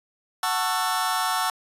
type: chord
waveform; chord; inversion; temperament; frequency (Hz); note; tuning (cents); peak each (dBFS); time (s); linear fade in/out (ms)
sawtooth; F# minor seventh; none; just; 740 / 888 / 1110 / 1332; F#5 / A5 / C#6 / E6; 0 / +16 / +2 / +18; -24; 0.43-1.5; 2
effects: resampled to 32000 Hz